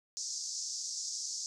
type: band-pass noise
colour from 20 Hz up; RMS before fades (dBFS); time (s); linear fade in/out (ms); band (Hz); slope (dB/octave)
white; -39; 0.17-1.46; 0; 4900 to 6900; 48
effects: none